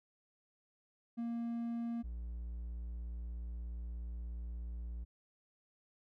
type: tone pair in turn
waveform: triangle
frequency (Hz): 233.6 / 58.4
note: A#3 / A#1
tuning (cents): +4 / +4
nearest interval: 2 octaves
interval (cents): 2400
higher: first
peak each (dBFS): -34 / -38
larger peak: first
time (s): 1.17-2.03 / 2.03-5.05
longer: second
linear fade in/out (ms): 20
effects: none